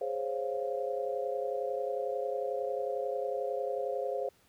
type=chord; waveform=sine; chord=Db major seventh; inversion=second; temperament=equal; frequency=415.3 / 523.3 / 554.4 / 698.5 Hz; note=Ab4 / C5 / Db5 / F5; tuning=0 / 0 / 0 / 0 cents; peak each=-37 / -34 / -38 / -39 dBFS; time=0.01-4.29 s; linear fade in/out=5 ms; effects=pink hiss -66 dBFS RMS until 4.48 s + high-pass 60 Hz 12 dB/octave